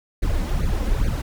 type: noise with flanger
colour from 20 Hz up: brown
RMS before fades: -21 dBFS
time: 0.22-1.22 s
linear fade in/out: 10 ms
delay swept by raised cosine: 0.46 to 3.96 ms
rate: 2.4 Hz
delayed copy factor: +0.85
effects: none